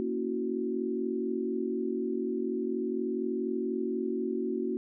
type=chord; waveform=sine; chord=F# dominant seventh; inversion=first; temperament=equal; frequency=233.1 / 277.2 / 329.6 / 370 Hz; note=A#3 / C#4 / E4 / F#4; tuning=0 / 0 / 0 / 0 cents; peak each=-34 / -36 / -37 / -32 dBFS; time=0-4.77 s; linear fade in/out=0 ms; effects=none